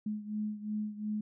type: beating tone pair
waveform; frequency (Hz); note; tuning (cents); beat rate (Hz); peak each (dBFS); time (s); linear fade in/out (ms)
sine; 211.1 / 213.9; G#3 / A3; +29 / -49; 2.8; -35 / -39; 0.06-1.21; 5
effects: none